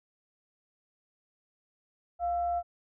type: tone with frequency modulation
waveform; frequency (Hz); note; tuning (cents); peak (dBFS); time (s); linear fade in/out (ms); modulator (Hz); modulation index
sine; 698.5; F5; 0; -27; 2.19-2.63; 50; 632; 0.22
effects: none